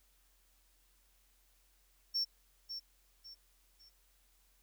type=tone with echo; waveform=triangle; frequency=5450 Hz; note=F8; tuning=43 cents flat; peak=-30 dBFS; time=2.14-2.25 s; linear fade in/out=20 ms; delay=550 ms; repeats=3; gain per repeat=-9 dB; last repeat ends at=3.9 s; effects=added 44 Hz sine -70 dBFS peak until 4.62 s + white hiss -72 dBFS RMS until 4.62 s